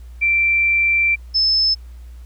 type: tone pair in turn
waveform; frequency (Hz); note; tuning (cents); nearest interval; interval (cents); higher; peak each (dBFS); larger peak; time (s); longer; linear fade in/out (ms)
sine; 2349 / 5240; D7 / E8; 0 / -11; octave + major second; 1389; second; -13; neither; 0.21-1.16 / 1.34-1.75; first; 20
effects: added 60 Hz sine -34 dBFS peak until 2.25 s + pink hiss -56 dBFS RMS until 2.25 s